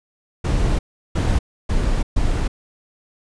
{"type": "noise bursts at uneven times", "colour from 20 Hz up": "brown", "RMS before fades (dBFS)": -18, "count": 4, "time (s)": [[0.44, 0.79], [1.15, 1.39], [1.69, 2.03], [2.16, 2.48]], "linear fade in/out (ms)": 10, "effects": ["resampled to 22050 Hz"]}